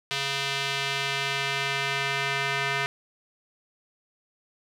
square tone with band-pass filter sweep, 138.59 Hz, C#3, in tune, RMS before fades -28 dBFS, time 0.11-2.86 s, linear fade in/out 0 ms, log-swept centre 3300 to 2100 Hz, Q 1.4, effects none

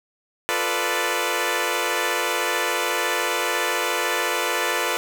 10% pulse chord, B half-diminished seventh, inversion second, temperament equal, 349.2 / 440 / 493.9 / 587.3 Hz, F4 / A4 / B4 / D5, 0 / 0 / 0 / 0 cents, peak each -20 / -19 / -17 / -20 dBFS, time 0.49-4.97 s, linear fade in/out 0 ms, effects 7-bit

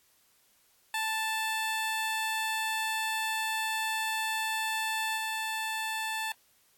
15% pulse tone with level steps, 880 Hz, A5, in tune, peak -23 / -25 dBFS, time 0.94-6.32 s, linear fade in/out 2 ms, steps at 5.16 s, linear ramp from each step 20 ms, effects white hiss -66 dBFS RMS until 6.77 s + AAC 64 kbps

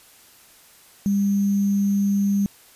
sine tone with sample-and-hold, 200 Hz, G3, 35 cents sharp, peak -17 dBFS, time 1.06-2.46 s, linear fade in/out 0 ms, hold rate 6300 Hz, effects white hiss -51 dBFS RMS until 2.75 s + resampled to 32000 Hz

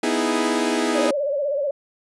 sawtooth chord, E major seventh, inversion second, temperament equal, 246.9 / 311.1 / 329.6 / 415.3 Hz, B3 / D#4 / E4 / G#4, 0 / 0 / 0 / 0 cents, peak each -21 dBFS, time 0.03-1.11 s, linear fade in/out 5 ms
sine tone with vibrato, 570 Hz, C#5, 48 cents sharp, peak -20 dBFS, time 0.95-1.71 s, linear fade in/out 5 ms, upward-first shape sine, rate 16 Hz, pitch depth 92 cents each way
effects resampled to 24000 Hz

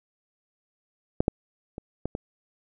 clicks, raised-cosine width 2 ms, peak -7 / -7 / -22 / -15 / -17 dBFS, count 5, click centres 1.205 / 1.281 / 1.781 / 2.056 / 2.151 s, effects none

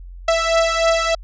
sawtooth beating tone pair, 659.3 / 662.6 Hz, E5 / E5, 0 / +9 cents, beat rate 3.3 Hz, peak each -13 / -15 dBFS, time 0.28-1.15 s, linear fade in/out 5 ms, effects added 44 Hz sine -33 dBFS peak until 1.23 s + resampled to 16000 Hz

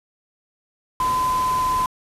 sine tone in noise, 1018 Hz, C6, 48 cents flat, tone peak -18 dBFS, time 1-1.86 s, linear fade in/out 2 ms, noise pink, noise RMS -32 dBFS, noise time 1-1.86 s, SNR +11 dB, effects resampled to 32000 Hz

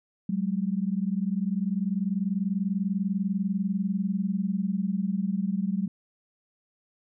sine tone pair together, 186.62 / 206.8 Hz, F#3 / G#3, +15 / -7 cents, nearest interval major second, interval 178 cents, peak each -27 / -28 dBFS, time 0.29-5.88 s, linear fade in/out 5 ms, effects none

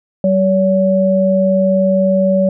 sine tone pair together, 191.5 / 567.6 Hz, G3 / C#5, -40 / +41 cents, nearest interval octave + perfect fifth, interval 1881 cents, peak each -13 / -12 dBFS, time 0.24-2.49 s, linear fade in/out 2 ms, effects none

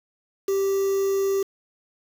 triangle tone with quantisation, 391 Hz, G4, 4 cents flat, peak -18 dBFS, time 0.48-1.43 s, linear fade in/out 5 ms, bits 6, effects none

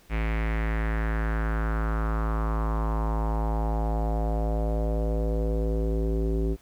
square tone with low-pass filter sweep, 54.8 Hz, A1, 6 cents flat, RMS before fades -26 dBFS, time 0.09-6.57 s, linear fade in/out 50 ms, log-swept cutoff 2300 to 370 Hz, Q 3.5, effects pink hiss -58 dBFS RMS until 6.61 s

